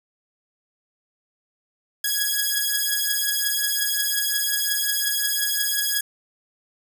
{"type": "beating tone pair", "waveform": "5% pulse", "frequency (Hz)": [1661.2, 1666.8], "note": ["G#6", "G#6"], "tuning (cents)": [0, 6], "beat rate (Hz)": 5.6, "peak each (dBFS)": -13, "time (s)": [2.04, 6.01], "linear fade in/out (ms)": 5, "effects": []}